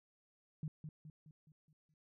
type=tone with echo; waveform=sine; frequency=153.7 Hz; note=D#3; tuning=21 cents flat; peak=-38 dBFS; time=0.63-0.68 s; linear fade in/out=2 ms; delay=210 ms; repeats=6; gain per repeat=-6 dB; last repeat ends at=1.94 s; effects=none